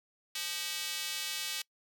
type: tone with high-pass filter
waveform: square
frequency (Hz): 173.9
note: F3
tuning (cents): -7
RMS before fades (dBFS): -37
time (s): 0.35-1.62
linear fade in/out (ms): 5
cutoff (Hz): 3200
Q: 1.2
effects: noise-tail reverb RT60 0.1 s tail -24 dB re dry